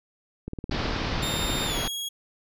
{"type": "click train", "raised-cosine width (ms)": 3, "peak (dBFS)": -20, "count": 23, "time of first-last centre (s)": [0.48, 1.663], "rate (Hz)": 18.6}
{"type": "low-pass noise", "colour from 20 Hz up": "pink", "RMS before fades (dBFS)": -29, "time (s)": [0.71, 1.88], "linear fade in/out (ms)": 5, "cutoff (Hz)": 5200, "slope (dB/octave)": 48}
{"type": "tone with pitch glide", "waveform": "sawtooth", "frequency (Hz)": [3670, 3308], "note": ["A#7", "G#7"], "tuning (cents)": [-28, -8], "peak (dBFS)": -27, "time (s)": [1.22, 2.09], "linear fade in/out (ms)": 10, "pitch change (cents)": -180, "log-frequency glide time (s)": [1.65, 1.78]}
{"effects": []}